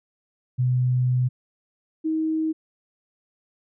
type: tone pair in turn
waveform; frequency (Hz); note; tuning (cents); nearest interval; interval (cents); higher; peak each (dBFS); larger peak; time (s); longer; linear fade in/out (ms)
sine; 125.9 / 316.7; B2 / D#4; +34 / +31; octave + major third; 1597; second; -18 / -21; first; 0.58-1.29 / 2.04-2.53; first; 20
effects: none